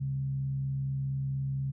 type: tone with frequency modulation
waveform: sine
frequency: 136.5 Hz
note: C#3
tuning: 26 cents flat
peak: -29 dBFS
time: 0-1.72 s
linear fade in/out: 20 ms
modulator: 64.3 Hz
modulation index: 0.24
effects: none